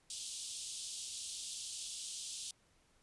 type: band-pass noise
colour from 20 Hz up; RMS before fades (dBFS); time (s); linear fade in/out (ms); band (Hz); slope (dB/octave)
white; -45; 0.1-2.51; 2; 3000 to 9700; 48
effects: pink hiss -71 dBFS RMS until 3.02 s + resampled to 24000 Hz